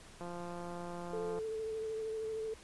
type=click train; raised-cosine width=1 ms; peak=-31 dBFS; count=206; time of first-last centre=0.21-1.388 s; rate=174 Hz
type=tone with vibrato; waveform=sine; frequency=440 Hz; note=A4; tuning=in tune; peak=-36 dBFS; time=1.13-2.54 s; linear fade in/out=5 ms; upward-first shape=sine; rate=13 Hz; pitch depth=21 cents each way
effects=pink hiss -56 dBFS RMS until 2.63 s + resampled to 24000 Hz